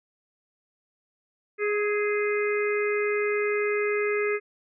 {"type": "harmonic tone with a mistuned harmonic", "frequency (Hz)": 415.3, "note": "G#4", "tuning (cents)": 0, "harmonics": [1, 3, 4, 5, 6], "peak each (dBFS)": [-24, -35, -35, -31, -36], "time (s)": [1.58, 4.4], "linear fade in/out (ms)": 50, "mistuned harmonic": 3, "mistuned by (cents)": 26, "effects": []}